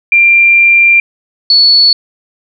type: tone pair in turn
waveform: sine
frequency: 2378 / 4422 Hz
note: D7 / C#8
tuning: +21 / -5 cents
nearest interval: major seventh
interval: 1074 cents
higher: second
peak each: -3 dBFS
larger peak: neither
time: 0.12-1 / 1.5-1.93 s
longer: first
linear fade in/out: 2 ms
effects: none